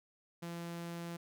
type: tone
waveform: sawtooth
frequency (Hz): 170.3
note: F3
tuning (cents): -43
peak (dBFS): -37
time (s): 0.42-1.17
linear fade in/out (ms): 10
effects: none